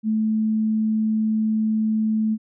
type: tone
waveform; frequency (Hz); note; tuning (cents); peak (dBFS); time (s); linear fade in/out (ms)
sine; 218; A3; -16; -18; 0.03-2.38; 50
effects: none